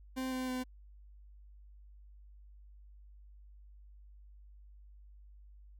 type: tone with pitch steps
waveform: 40% pulse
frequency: 260 / 257.2 / 254.4 Hz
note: C4 / C4 / C4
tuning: -11 / -30 / -48 cents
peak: -34 dBFS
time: 0.16-0.64 s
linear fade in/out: 20 ms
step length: 160 ms
effects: added 50 Hz sine -53 dBFS peak until 5.79 s